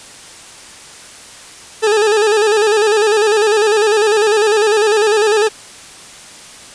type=tone with vibrato; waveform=40% pulse; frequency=426 Hz; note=G#4; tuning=44 cents sharp; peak=-9 dBFS; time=1.82-5.49 s; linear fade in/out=20 ms; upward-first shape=square; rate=10 Hz; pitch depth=59 cents each way; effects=white hiss -36 dBFS RMS until 6.74 s + resampled to 22050 Hz